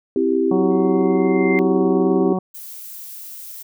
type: chord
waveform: sine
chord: C major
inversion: none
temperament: equal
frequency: 261.6 / 329.6 / 392 Hz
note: C4 / E4 / G4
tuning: 0 / 0 / 0 cents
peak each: -21 / -20 / -18 dBFS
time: 0.16-2.33 s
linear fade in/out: 2 ms
type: harmonic tone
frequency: 186.1 Hz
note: F#3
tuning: 10 cents sharp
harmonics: 1 / 2 / 3 / 4 / 5 / 6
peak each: -21 / -25 / -30 / -28 / -36 / -34 dBFS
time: 0.51-2.39 s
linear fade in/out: 5 ms
type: tone with exponential growth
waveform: sine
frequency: 2093 Hz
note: C7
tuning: in tune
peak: -19 dBFS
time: 0.71-1.59 s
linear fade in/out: 0 ms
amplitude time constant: 190 ms
type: noise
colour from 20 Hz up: violet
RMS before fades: -35 dBFS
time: 2.54-3.63 s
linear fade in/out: 10 ms
effects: none